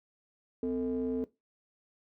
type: ring-modulated tone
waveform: triangle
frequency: 95 Hz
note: F#2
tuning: 46 cents sharp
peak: -24 dBFS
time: 0.63-1.24 s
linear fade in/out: 0 ms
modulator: 351 Hz
effects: noise-tail reverb RT60 0.2 s tail -17 dB re dry